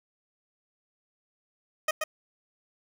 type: tone with echo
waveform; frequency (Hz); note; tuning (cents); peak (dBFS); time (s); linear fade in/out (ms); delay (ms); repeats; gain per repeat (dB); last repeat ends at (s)
15% pulse; 622.3; D#5; 0; -17; 1.88-1.91; 5; 130; 1; -4; 2.04
effects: none